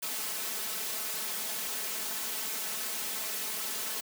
white noise with comb filter, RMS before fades -35 dBFS, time 0.02-4.01 s, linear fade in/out 10 ms, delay 4.6 ms, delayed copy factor +1, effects high-pass 200 Hz 12 dB/octave

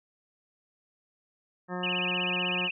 harmonic tone, 180 Hz, F#3, 47 cents flat, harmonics 1 / 2 / 3 / 4 / 5 / 6 / 7 / 9 / 10, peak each -35 / -38 / -40 / -41 / -42 / -43 / -43 / -45 / -45 dBFS, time 1.68-2.7 s, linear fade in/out 50 ms
sine tone with vibrato, 2700 Hz, E7, 41 cents sharp, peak -28 dBFS, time 1.83-2.71 s, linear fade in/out 5 ms, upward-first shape sine, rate 16 Hz, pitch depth 180 cents each way
effects none

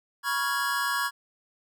square chord, C# dominant seventh, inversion third, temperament equal with one note detuned, 973 / 1108.7 / 1396.9 / 1661.2 Hz, B5 / C#6 / E#6 / G#6, -26 / 0 / 0 / 0 cents, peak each -34 / -31 / -34 / -30 dBFS, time 0.23-1.11 s, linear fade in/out 50 ms, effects none

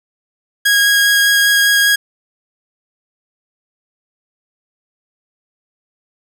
sawtooth tone with vibrato, 1642 Hz, G#6, 20 cents flat, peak -6 dBFS, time 0.65-1.96 s, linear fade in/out 10 ms, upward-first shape sine, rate 5 Hz, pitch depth 8 cents each way, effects none

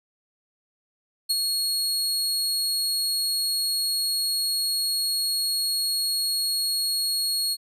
sawtooth tone with ADSR envelope, 4315 Hz, C#8, 47 cents flat, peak -16 dBFS, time 1.29-7.57 s, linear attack 17 ms, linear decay 27 ms, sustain -4 dB, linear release 46 ms, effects resampled to 32000 Hz

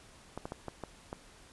clicks, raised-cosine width 1 ms, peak -24 dBFS, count 6, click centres 0.376 / 0.455 / 0.521 / 0.683 / 0.837 / 1.129 s, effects pink hiss -57 dBFS RMS until 1.52 s + resampled to 24000 Hz

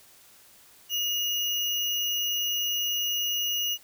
sine tone with sample-and-hold, 2870 Hz, F7, 47 cents sharp, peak -25 dBFS, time 0.89-3.78 s, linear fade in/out 50 ms, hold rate 8820 Hz, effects white hiss -55 dBFS RMS until 3.83 s

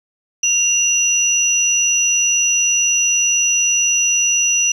sine tone pair together, 2780 / 5891 Hz, F7 / F#8, -9 / -8 cents, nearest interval octave + minor second, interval 1301 cents, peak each -18 / -14 dBFS, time 0.43-4.72 s, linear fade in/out 5 ms, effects 7-bit

